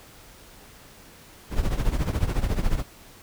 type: noise with tremolo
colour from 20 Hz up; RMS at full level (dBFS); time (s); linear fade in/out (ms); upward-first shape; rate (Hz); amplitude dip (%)
brown; -20; 1.5-2.84; 50; triangle; 14; 85
effects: pink hiss -49 dBFS RMS until 3.22 s